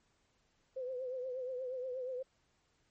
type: tone with vibrato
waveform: sine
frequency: 510 Hz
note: C5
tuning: 44 cents flat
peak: -37 dBFS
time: 0.76-2.23 s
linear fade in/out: 10 ms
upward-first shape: triangle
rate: 8.4 Hz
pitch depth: 75 cents each way
effects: pink hiss -75 dBFS RMS until 2.9 s + MP3 32 kbps